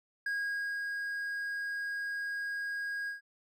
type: tone with ADSR envelope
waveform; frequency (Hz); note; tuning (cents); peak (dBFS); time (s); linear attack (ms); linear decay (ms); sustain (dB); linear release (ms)
triangle; 1637; G#6; -25; -29; 0.26-3.21; 4; 550; -3; 130
effects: none